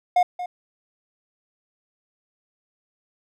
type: tone with echo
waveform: triangle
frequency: 718 Hz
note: F5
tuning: 48 cents sharp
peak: -12 dBFS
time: 0.16-0.23 s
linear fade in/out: 5 ms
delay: 230 ms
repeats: 1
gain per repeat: -13 dB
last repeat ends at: 0.46 s
effects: none